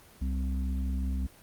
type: harmonic tone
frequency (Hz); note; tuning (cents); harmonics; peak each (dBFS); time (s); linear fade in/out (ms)
65.41; C2; 0; 1 / 3 / 4; -28 / -38 / -40; 0.21-1.27; 10
effects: pink hiss -55 dBFS RMS until 1.42 s + Opus 24 kbps